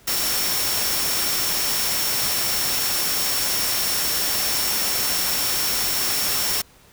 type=tone in noise; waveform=sine; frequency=5460 Hz; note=F8; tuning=40 cents flat; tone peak=-27 dBFS; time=0.07-6.62 s; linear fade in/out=10 ms; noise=white; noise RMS=-23 dBFS; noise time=0.07-6.62 s; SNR=-7 dB; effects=pink hiss -52 dBFS RMS until 6.92 s